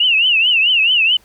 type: tone with vibrato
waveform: sine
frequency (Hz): 2794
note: F7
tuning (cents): 0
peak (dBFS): -10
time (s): 0-1.17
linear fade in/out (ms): 5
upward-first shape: triangle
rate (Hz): 4.6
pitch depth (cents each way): 180
effects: pink hiss -52 dBFS RMS until 1.24 s